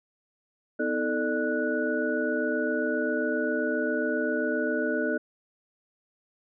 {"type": "tone cluster", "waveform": "sine", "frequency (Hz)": [251.4, 318.9, 440.3, 599, 1473], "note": ["B3", "D#4", "A4", "D5", "F#6"], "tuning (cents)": [31, 43, 1, 34, -8], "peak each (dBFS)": -31, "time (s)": [0.79, 5.18], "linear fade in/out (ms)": 10, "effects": []}